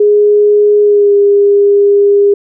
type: tone with pitch glide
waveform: sine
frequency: 415.3 to 404.6 Hz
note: G#4 to G#4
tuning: 0 to -45 cents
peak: -4 dBFS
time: 0-2.34 s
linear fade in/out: 5 ms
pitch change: -45 cents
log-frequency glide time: 0.82-1.14 s
effects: none